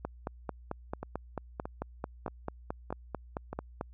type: two click trains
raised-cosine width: 1 ms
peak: -20 / -23 dBFS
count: 18 / 5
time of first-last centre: 0.05-3.811 / 1.03-3.53 s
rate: 4.52 / 1.6 Hz
effects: added 60 Hz sine -49 dBFS peak until 3.93 s